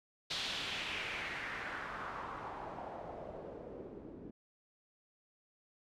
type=noise with low-pass filter sweep; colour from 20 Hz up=white; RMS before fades=-43 dBFS; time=0.3-4.31 s; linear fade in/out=10 ms; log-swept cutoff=4000 to 310 Hz; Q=2.4; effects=none